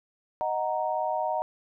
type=chord; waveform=sine; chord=D# minor; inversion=none; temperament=equal; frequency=622.3 / 740 / 932.3 Hz; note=D#5 / F#5 / A#5; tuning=0 / 0 / 0 cents; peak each=-30 dBFS; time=0.41-1.42 s; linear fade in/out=0 ms; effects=none